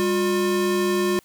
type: tone pair together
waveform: square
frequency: 200 / 357.8 Hz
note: G3 / F4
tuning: +35 / +42 cents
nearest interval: minor seventh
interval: 1007 cents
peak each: -26 / -21 dBFS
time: 0-1.19 s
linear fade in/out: 0 ms
effects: white hiss -57 dBFS RMS until 1.24 s